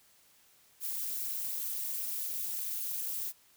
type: noise with amplitude modulation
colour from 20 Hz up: violet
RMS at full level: -32 dBFS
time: 0.8-3.33 s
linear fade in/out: 50 ms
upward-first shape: sine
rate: 278 Hz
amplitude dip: 95%
effects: white hiss -64 dBFS RMS until 3.56 s